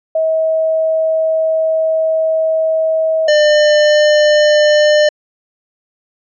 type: tone pair in turn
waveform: sine / square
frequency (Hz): 640 / 600.2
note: D#5 / D5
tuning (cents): +49 / +38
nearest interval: minor second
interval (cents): 111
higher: first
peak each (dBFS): -11 / -8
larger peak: second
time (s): 0.15-3.28 / 3.28-5.09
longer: first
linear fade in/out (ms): 5
effects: resampled to 16000 Hz